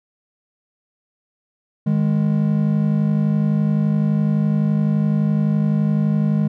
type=tone pair together; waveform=triangle; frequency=154.8 / 206.6 Hz; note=D#3 / G#3; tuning=-9 / -9 cents; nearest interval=perfect fourth; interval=500 cents; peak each=-16 dBFS; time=1.86-6.48 s; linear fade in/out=10 ms; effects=none